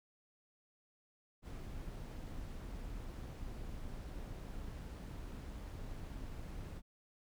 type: noise with amplitude modulation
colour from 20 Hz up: brown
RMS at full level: -44 dBFS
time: 1.42-6.82 s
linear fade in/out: 50 ms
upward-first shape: sine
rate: 230 Hz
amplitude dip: 35%
effects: none